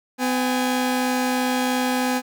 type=tone pair together; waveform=sawtooth; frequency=253 / 822 Hz; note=B3 / G#5; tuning=+42 / -18 cents; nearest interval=octave + minor sixth; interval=2040 cents; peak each=-17 / -22 dBFS; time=0.18-2.22 s; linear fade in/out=50 ms; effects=none